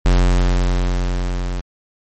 square tone with level ramp, 45 Hz, F#1, 47 cents flat, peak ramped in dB -10 to -21 dBFS, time 0.05-1.61 s, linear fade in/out 10 ms, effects MP3 32 kbps

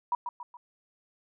sine tone with echo, 967 Hz, B5, 37 cents flat, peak -24 dBFS, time 0.12-0.15 s, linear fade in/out 2 ms, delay 140 ms, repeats 3, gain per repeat -7 dB, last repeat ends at 0.57 s, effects none

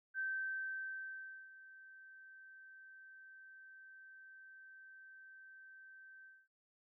sine tone with ADSR envelope, 1551 Hz, G6, 19 cents flat, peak -36 dBFS, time 0.14-6.48 s, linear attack 49 ms, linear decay 1300 ms, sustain -19 dB, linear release 230 ms, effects none

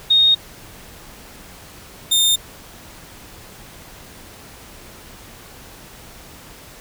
sine / sawtooth tone pair in turn, 3713 / 3634 Hz, A#7 / A#7, -8 / -45 cents, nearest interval unison, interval 37 cents, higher first, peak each -10 dBFS, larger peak neither, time 0.1-0.35 / 2.11-2.36 s, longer neither, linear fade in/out 10 ms, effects pink hiss -41 dBFS RMS until 6.8 s

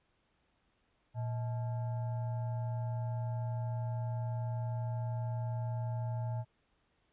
sine tone with frequency modulation, 116.54 Hz, A#2, in tune, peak -33 dBFS, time 1.14-6.45 s, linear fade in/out 50 ms, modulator 750 Hz, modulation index 0.39, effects pink hiss -75 dBFS RMS until 7.12 s + resampled to 8000 Hz

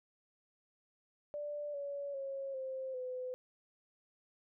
sine tone with pitch steps, 587.3 / 566 / 545.4 / 525.6 / 506.6 Hz, D5 / C#5 / C#5 / C5 / B4, 0 / +36 / -28 / +8 / +44 cents, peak -38 dBFS, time 1.34-3.34 s, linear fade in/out 0 ms, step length 400 ms, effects none

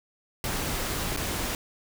pink noise with dropouts, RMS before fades -30 dBFS, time 0.44-1.55 s, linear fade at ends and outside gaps 1 ms, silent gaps 1.164-1.172 s, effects none

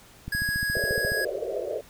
click train, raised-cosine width 5 ms, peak -21 dBFS, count 13, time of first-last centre 0.28-1.119 s, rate 14.3 Hz
square tone, 1661.2 Hz, G#6, in tune, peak -26 dBFS, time 0.32-1.25 s, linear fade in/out 5 ms
pink band-pass noise, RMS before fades -31 dBFS, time 0.75-1.81 s, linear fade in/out 5 ms, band 370 to 650 Hz, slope 96 dB/octave
effects pink hiss -52 dBFS RMS until 1.89 s

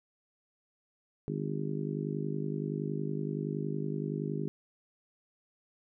harmonic tone, 50.7 Hz, G#1, 41 cents flat, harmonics 3 / 4 / 5 / 6 / 7 / 8, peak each -35 / -39 / -40 / -42 / -41 / -40 dBFS, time 1.28-4.48 s, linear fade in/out 0 ms, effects none

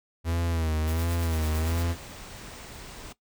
45% pulse tone with vibrato, 81.4 Hz, E2, 21 cents flat, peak -25 dBFS, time 0.24-1.96 s, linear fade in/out 50 ms, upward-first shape sine, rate 1.4 Hz, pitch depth 78 cents each way
white noise with tremolo, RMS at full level -41 dBFS, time 0.87-1.84 s, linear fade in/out 10 ms, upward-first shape sine, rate 8.9 Hz, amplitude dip 55%
pink band-stop noise, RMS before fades -43 dBFS, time 1.37-3.13 s, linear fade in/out 10 ms, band 9900 to 14000 Hz, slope 96 dB/octave
effects noise-tail reverb RT60 0.1 s tail -17 dB re dry

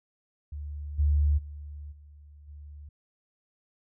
sine tone with level steps, 73.42 Hz, D2, in tune, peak -34 / -20 / -38 / -48 / -42 dBFS, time 0.52-2.89 s, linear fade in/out 5 ms, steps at 0.98 / 1.37 / 1.91 / 2.47 s, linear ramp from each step 20 ms, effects none

